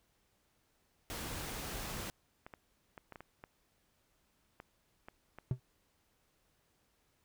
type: noise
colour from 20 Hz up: pink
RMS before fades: -42 dBFS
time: 1.1-2.1 s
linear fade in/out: 0 ms
type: clicks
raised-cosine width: 0.5 ms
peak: -33 dBFS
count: 12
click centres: 1.411 / 2.072 / 2.465 / 2.538 / 2.978 / 3.123 / 3.158 / 3.206 / 3.439 / 4.601 / 5.085 / 5.386 s
type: tone with exponential decay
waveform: triangle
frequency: 126.8 Hz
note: B2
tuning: 46 cents sharp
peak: -24 dBFS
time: 5.51-5.6 s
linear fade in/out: 2 ms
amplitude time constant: 18 ms
effects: pink hiss -75 dBFS RMS until 7.24 s